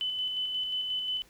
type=tone with tremolo; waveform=sine; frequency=3014 Hz; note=F#7; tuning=31 cents sharp; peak=-28 dBFS; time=0.01-1.22 s; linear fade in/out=0 ms; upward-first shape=square; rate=5.6 Hz; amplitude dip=30%; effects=pink hiss -60 dBFS RMS until 1.29 s